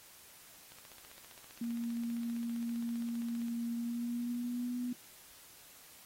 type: click train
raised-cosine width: 0.2 ms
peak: -36 dBFS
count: 43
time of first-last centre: 0.72-3.483 s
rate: 15.2 Hz
type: tone with pitch glide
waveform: sine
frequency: 234.1 to 246 Hz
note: A#3 to B3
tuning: +8 to -7 cents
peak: -34 dBFS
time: 1.61-4.93 s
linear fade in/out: 5 ms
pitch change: +85 cents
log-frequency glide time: 3.72-4.81 s
effects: white hiss -57 dBFS RMS until 6.05 s + AAC 48 kbps